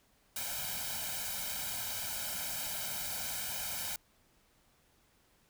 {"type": "noise with comb filter", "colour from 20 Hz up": "white", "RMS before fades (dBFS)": -38, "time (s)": [0.36, 3.96], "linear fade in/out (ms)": 2, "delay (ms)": 1.3, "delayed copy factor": 0.9, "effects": ["pink hiss -69 dBFS RMS until 5.49 s"]}